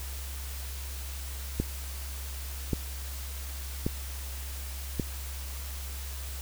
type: click train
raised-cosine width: 3 ms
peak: -14 dBFS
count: 4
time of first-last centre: 1.6-4.998 s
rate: 0.883 Hz
effects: added 67 Hz sine -36 dBFS peak until 6.41 s + white hiss -43 dBFS RMS until 6.41 s